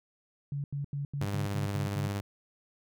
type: tone bursts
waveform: sine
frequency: 141.9 Hz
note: C#3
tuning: 41 cents sharp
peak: -31 dBFS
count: 8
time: 0.52-2.075 s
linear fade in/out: 2 ms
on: 120 ms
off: 85 ms
type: tone with tremolo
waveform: sawtooth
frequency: 100.5 Hz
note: G2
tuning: 44 cents sharp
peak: -26 dBFS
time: 1.21-2.21 s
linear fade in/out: 5 ms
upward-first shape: triangle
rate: 17 Hz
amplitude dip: 35%
effects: none